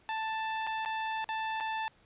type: tone with dropouts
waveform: sawtooth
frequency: 882 Hz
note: A5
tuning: 4 cents sharp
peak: -28 dBFS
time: 0.09-1.88 s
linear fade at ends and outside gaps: 0 ms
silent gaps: 0.667-0.672 / 0.85-0.859 / 1.243-1.29 / 1.601-1.607 s
effects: pink hiss -64 dBFS RMS until 2.05 s + resampled to 8000 Hz